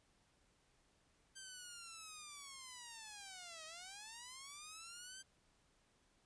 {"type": "linear two-way sweep", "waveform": "5% pulse", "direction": "down then up", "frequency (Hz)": [1576, 622.3, 1576], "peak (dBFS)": -39, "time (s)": [1.35, 5.23], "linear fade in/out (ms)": 20, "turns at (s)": 3.65, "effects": ["pink hiss -75 dBFS RMS until 6.25 s", "resampled to 22050 Hz"]}